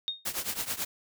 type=tone with exponential decay; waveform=sine; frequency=3700 Hz; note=A#7; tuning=14 cents flat; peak=-25 dBFS; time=0.08-0.25 s; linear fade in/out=0 ms; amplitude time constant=36 ms
type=noise with tremolo; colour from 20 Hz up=white; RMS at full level=-30 dBFS; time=0.25-0.85 s; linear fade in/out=10 ms; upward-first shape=triangle; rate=9.2 Hz; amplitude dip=90%
effects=none